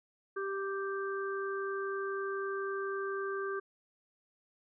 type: harmonic tone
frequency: 392 Hz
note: G4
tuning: in tune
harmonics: 1 / 3 / 4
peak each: -35 / -40 / -41 dBFS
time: 0.36-3.6 s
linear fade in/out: 10 ms
effects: none